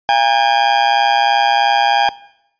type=tone with amplitude modulation; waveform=40% pulse; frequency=810 Hz; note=G#5; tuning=43 cents flat; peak=-6 dBFS; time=0.09-2.09 s; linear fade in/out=0 ms; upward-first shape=sine; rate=123 Hz; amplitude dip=75%; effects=noise-tail reverb RT60 0.8 s tail -20 dB re dry + resampled to 11025 Hz